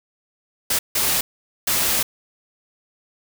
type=noise bursts at uneven times; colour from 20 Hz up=white; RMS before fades=-20 dBFS; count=3; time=0.7-0.79 / 0.95-1.21 / 1.67-2.03 s; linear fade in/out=5 ms; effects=none